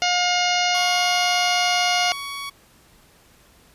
harmonic tone, 714 Hz, F5, 38 cents sharp, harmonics 1 / 2 / 3 / 4 / 5 / 6 / 7 / 8 / 9, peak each -22 / -28 / -25 / -25 / -32 / -29 / -29 / -30 / -34 dBFS, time 0.02-2.12 s, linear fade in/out 0 ms
15% pulse tone with pitch glide, 1108.7 to 1120.9 Hz, C#6 to C#6, 0 to +19 cents, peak -23 dBFS, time 0.74-2.5 s, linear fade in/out 10 ms, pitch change +19 cents, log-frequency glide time 0.89-1.61 s
effects pink hiss -54 dBFS RMS until 3.74 s + resampled to 32000 Hz

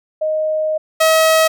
sine / sawtooth tone pair in turn, 622.3 / 639.8 Hz, D#5 / D#5, 0 / +48 cents, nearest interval unison, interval 48 cents, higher second, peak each -15 / -6 dBFS, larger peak second, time 0.21-0.78 / 1-1.48 s, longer first, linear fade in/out 10 ms, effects none

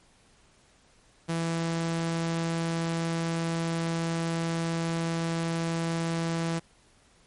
sawtooth tone, 165.9 Hz, E3, 11 cents sharp, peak -23 dBFS, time 1.28-6.6 s, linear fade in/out 20 ms, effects pink hiss -61 dBFS RMS until 7.26 s + MP3 48 kbps

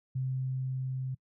sine tone with level ramp, 130.5 Hz, C3, 4 cents flat, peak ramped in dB -29 to -32 dBFS, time 0.15-1.15 s, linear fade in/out 10 ms, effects noise-tail reverb RT60 0.1 s tail -24 dB re dry

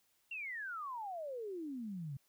sine exponential sweep, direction down, 2794 to 131.1 Hz, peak -40 dBFS, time 0.31-2.17 s, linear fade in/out 5 ms, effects white hiss -75 dBFS RMS until 2.28 s

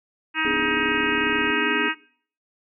harmonic tone, 316 Hz, D#4, 27 cents sharp, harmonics 1 / 3 / 4 / 5 / 6 / 7 / 8 / 9, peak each -31 / -30 / -30 / -27 / -28 / -32 / -26 / -31 dBFS, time 0.34-1.95 s, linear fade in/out 50 ms
sine chord, G# diminished, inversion first, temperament equal, 246.9 / 293.7 / 415.3 Hz, B3 / D4 / G#4, 0 / 0 / 0 cents, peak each -31 / -29 / -28 dBFS, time 0.45-1.89 s, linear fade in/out 10 ms
click train, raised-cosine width 2 ms, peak -26 dBFS, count 37, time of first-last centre 0.45-1.503 s, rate 34.2 Hz
effects noise-tail reverb RT60 0.5 s tail -20 dB re dry

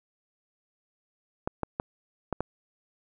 clicks, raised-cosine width 1 ms, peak -14 dBFS, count 5, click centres 1.475 / 1.633 / 1.799 / 2.327 / 2.406 s, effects none

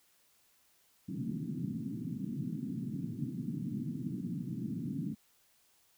white band-pass noise, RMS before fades -38 dBFS, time 1.08-5.15 s, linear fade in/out 10 ms, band 120 to 280 Hz, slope 48 dB/octave, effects white hiss -69 dBFS RMS until 5.97 s

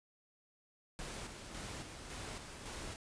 pink noise with tremolo, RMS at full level -45 dBFS, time 0.99-2.96 s, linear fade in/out 0 ms, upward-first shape square, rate 1.8 Hz, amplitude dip 40%, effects resampled to 22050 Hz

